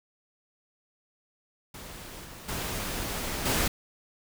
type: noise with level steps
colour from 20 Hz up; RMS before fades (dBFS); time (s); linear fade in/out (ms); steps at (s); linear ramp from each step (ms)
pink; -43 / -45 / -33 / -26; 1.74-3.68; 5; 2.24 / 2.48 / 3.45; 10
effects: none